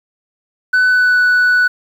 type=tone with pitch glide; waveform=sine; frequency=1500 to 1482.8 Hz; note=F#6 to F#6; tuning=+23 to +3 cents; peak=-6 dBFS; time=0.73-1.68 s; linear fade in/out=10 ms; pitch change=-20 cents; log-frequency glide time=0.89-1.2 s; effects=tanh soft clip ceiling -8 dBFS + 7-bit